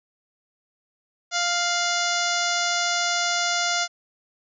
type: harmonic tone with a mistuned harmonic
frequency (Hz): 698.5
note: F5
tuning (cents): 0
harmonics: 1 / 2 / 3 / 4 / 5 / 6 / 7 / 8 / 9 / 10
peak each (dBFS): -28 / -27 / -30 / -34 / -31 / -33 / -31 / -32 / -33 / -33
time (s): 1.31-3.88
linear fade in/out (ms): 50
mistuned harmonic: 4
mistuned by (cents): +53
effects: none